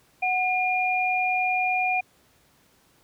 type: tone pair together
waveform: sine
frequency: 739 / 2416 Hz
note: F#5 / D7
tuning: -2 / +48 cents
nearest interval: octave + major sixth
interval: 2050 cents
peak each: -24 dBFS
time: 0.22-2.01 s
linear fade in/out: 10 ms
effects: pink hiss -61 dBFS RMS until 3.03 s + high-pass 60 Hz 12 dB/octave